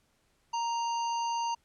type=harmonic tone with a mistuned harmonic; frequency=932.3 Hz; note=A#5; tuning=in tune; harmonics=1 / 3 / 5 / 7; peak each=-29 / -42 / -45 / -44 dBFS; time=0.53-1.55 s; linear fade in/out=10 ms; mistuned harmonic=7; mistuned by=-80 cents; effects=pink hiss -71 dBFS RMS until 1.64 s + low-pass 11000 Hz 12 dB/octave